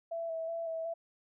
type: tone with vibrato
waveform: sine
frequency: 659.3 Hz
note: E5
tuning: in tune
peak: -34 dBFS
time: 0.11-0.94 s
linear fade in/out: 10 ms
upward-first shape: square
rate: 2.7 Hz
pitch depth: 20 cents each way
effects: none